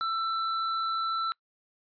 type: tone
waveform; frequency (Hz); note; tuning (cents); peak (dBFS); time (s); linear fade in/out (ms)
square; 1333; E6; +19; -28; 0.01-1.32; 0
effects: noise-tail reverb RT60 0.1 s tail -24 dB re dry + resampled to 11025 Hz